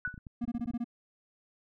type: tone with exponential decay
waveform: sine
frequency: 1480 Hz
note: F#6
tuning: in tune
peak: -27 dBFS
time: 0.05-0.19 s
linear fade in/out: 1 ms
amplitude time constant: 30 ms
type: clicks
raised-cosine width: 5 ms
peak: -33 dBFS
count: 11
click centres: 0.077 / 0.142 / 0.178 / 0.268 / 0.44 / 0.48 / 0.549 / 0.597 / 0.658 / 0.705 / 0.738 s
type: tone bursts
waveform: triangle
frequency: 237.2 Hz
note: A#3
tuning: 30 cents sharp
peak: -28 dBFS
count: 7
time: 0.41-0.844 s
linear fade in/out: 10 ms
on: 44 ms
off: 21 ms
effects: none